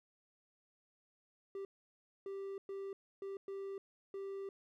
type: tone bursts at uneven times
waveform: triangle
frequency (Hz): 392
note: G4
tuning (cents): 0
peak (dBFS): -39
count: 6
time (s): 1.55-1.65 / 2.26-2.58 / 2.69-2.93 / 3.22-3.37 / 3.48-3.78 / 4.14-4.49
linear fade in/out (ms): 2
effects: none